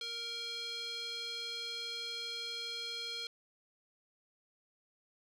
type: tone with band-pass filter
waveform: square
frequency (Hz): 466.2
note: A#4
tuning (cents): 0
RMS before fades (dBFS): -41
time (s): 0.01-3.27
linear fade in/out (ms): 2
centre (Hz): 3800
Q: 5.8
effects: none